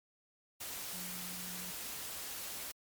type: tone in noise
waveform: sine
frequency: 180 Hz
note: F#3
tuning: 47 cents flat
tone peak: -49 dBFS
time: 0.93-1.71 s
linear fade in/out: 10 ms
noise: white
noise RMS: -43 dBFS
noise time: 0.6-2.72 s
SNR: -9 dB
effects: MP3 96 kbps